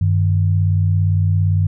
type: tone pair together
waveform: sine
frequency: 96.22 / 153.8 Hz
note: G2 / D#3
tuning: -32 / -20 cents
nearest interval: minor sixth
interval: 812 cents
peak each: -13 / -20 dBFS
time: 0.01-1.67 s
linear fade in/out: 5 ms
effects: none